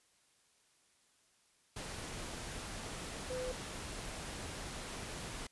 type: tone in noise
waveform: sine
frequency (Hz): 507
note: B4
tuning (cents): +45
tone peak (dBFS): -38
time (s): 3.3-3.52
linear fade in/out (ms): 5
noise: pink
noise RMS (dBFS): -44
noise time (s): 1.76-5.47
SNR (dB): +3
effects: white hiss -71 dBFS RMS until 5.51 s + resampled to 24000 Hz